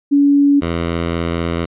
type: tone pair in turn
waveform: sine / 10% pulse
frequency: 283.8 / 84.37 Hz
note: C#4 / E2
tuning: +41 / +41 cents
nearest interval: octave + major sixth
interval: 2100 cents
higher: first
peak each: -8 / -9 dBFS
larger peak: first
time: 0.11-0.61 / 0.61-1.66 s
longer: second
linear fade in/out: 20 ms
effects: resampled to 8000 Hz